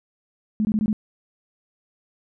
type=tone bursts; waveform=sine; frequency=214.1 Hz; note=A3; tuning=47 cents flat; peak=-18 dBFS; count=5; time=0.6-0.929 s; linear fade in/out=0 ms; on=49 ms; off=21 ms; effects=none